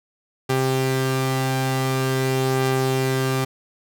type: tone pair together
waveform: sawtooth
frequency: 131.82 / 395 Hz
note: C3 / G4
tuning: +13 / +13 cents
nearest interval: octave + perfect fifth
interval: 1900 cents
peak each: -17 / -20 dBFS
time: 0.49-3.45 s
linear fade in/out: 10 ms
effects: none